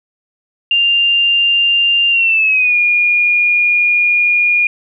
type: tone with pitch glide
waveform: sine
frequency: 2793 to 2431 Hz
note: F7 to D#7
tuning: -1 to -41 cents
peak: -9 dBFS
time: 0.71-4.67 s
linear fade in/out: 2 ms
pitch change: -240 cents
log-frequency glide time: 2.1-2.76 s
effects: none